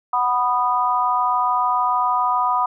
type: chord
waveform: sine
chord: B major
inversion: second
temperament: just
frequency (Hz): 740.8 / 987.8 / 1234.7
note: F#5 / B5 / D#6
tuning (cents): +2 / 0 / -14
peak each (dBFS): -23 / -19 / -21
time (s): 0.13-2.66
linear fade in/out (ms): 5
effects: none